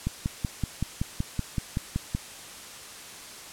click train, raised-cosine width 5 ms, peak -14 dBFS, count 12, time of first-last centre 0.07-2.149 s, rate 5.29 Hz, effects white hiss -43 dBFS RMS until 3.52 s + low-pass 10000 Hz 12 dB/octave

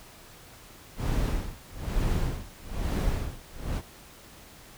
brown noise with tremolo, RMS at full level -25 dBFS, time 0.96-3.82 s, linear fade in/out 50 ms, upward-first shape sine, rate 1.1 Hz, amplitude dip 100%, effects pink hiss -50 dBFS RMS until 4.77 s

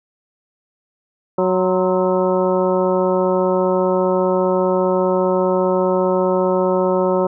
harmonic tone with a mistuned harmonic, 185 Hz, F#3, in tune, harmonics 1 / 2 / 3 / 4 / 5 / 6 / 7, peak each -22 / -18 / -18 / -29 / -24 / -29 / -29 dBFS, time 1.38-7.27 s, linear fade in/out 5 ms, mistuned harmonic 6, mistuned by -92 cents, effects none

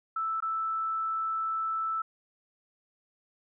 sine tone with dropouts, 1318.5 Hz, E6, in tune, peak -28 dBFS, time 0.16-2.02 s, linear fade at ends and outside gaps 5 ms, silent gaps 0.404-0.423 s, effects none

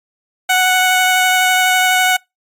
15% pulse tone with vibrato, 740 Hz, F#5, in tune, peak -4 dBFS, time 0.49-2.17 s, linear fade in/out 10 ms, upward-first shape sine, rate 12 Hz, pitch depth 10 cents each way, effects noise-tail reverb RT60 0.2 s tail -26 dB re dry + MP3 96 kbps

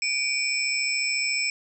sine tone cluster, 2310 / 2444 / 5300 / 7730 Hz, D7 / D#7 / E8 / B8, -29 / -32 / +9 / -38 cents, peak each -28 / -28 / -28 / -33 dBFS, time 0.02-1.5 s, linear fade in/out 2 ms, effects none

